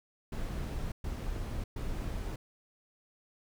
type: noise bursts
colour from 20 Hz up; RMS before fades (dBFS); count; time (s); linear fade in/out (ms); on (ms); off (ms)
brown; -36; 3; 0.32-2.36; 5; 600; 120
effects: none